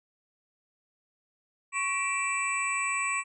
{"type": "tone cluster", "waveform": "sine", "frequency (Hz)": [1107, 1926, 2343, 2670, 7940], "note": ["C#6", "B6", "D7", "E7", "B8"], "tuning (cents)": [-3, -44, -5, 22, 8], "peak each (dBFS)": [-32, -38, -30, -37, -35], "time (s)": [1.72, 3.24], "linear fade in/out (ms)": 50, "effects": []}